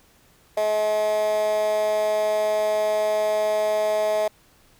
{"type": "tone with high-pass filter", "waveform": "15% pulse", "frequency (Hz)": 213.2, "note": "G#3", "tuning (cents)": 46, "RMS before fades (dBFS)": -22, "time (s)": [0.57, 4.28], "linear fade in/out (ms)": 5, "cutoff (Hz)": 580, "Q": 8.5, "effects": ["pink hiss -57 dBFS RMS until 4.79 s"]}